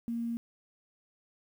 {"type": "tone with quantisation", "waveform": "sine", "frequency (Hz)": 233.1, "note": "A#3", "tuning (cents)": 0, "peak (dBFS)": -31, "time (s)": [0.08, 0.37], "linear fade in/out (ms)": 0, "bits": 10, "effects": []}